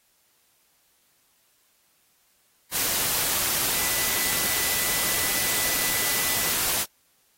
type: tone in noise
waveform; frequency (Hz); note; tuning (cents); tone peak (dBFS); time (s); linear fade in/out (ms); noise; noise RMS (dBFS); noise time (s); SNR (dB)
sine; 1988; B6; +11; -35; 3.7-6.55; 50; white; -25; 2.71-6.86; -13
effects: white hiss -65 dBFS RMS until 7.37 s + AAC 48 kbps